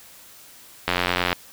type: click train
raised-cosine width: 0.3 ms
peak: -4 dBFS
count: 41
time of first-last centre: 0.88-1.329 s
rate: 89.1 Hz
effects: white hiss -47 dBFS RMS until 1.52 s